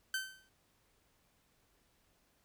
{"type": "tone with exponential decay", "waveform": "sawtooth", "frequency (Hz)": 1541, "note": "G6", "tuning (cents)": -30, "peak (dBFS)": -28, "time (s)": [0.14, 0.49], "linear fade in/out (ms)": 2, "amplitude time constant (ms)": 74, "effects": ["pink hiss -73 dBFS RMS until 2.44 s"]}